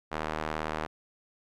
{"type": "tone with band-pass filter", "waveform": "sawtooth", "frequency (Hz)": 77.78, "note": "D#2", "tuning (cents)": 0, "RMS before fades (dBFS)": -34, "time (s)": [0.11, 0.87], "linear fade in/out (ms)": 20, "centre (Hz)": 1100, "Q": 0.81, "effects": []}